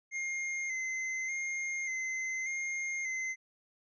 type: tone with vibrato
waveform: square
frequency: 2093 Hz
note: C7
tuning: in tune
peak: -34 dBFS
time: 0.11-3.36 s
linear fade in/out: 50 ms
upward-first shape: square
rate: 0.85 Hz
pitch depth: 27 cents each way
effects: resampled to 16000 Hz